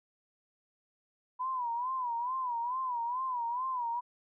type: tone with vibrato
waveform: sine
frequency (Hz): 987.8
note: B5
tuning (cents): 0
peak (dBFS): -31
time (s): 1.39-4.01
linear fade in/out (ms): 20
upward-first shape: sine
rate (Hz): 2.3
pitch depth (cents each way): 110
effects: none